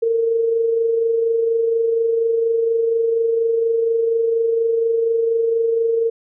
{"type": "tone with amplitude modulation", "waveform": "sine", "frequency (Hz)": 457.7, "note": "A#4", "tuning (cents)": -32, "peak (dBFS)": -13, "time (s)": [0.02, 6.1], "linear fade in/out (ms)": 10, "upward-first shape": "sine", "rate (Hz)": 24.2, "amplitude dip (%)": 40, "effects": []}